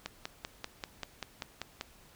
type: click train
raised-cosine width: 0.2 ms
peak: -19 dBFS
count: 10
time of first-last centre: 0.06-1.811 s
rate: 5.14 Hz
effects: pink hiss -59 dBFS RMS until 2.15 s